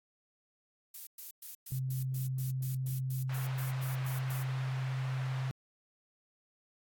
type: noise bursts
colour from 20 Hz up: violet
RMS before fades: -44 dBFS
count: 15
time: 0.94-4.43 s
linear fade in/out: 5 ms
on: 130 ms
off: 110 ms
type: tone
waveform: sine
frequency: 130.81 Hz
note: C3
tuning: in tune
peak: -32 dBFS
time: 1.72-5.51 s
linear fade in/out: 0 ms
type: band-pass noise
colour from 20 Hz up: white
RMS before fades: -48 dBFS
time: 3.29-5.51 s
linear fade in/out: 5 ms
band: 590 to 1800 Hz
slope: 12 dB/octave
effects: AAC 64 kbps